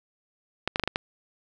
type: clicks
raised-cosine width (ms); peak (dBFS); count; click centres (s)
0.3; -9; 6; 0.676 / 0.759 / 0.797 / 0.837 / 0.876 / 0.959
effects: none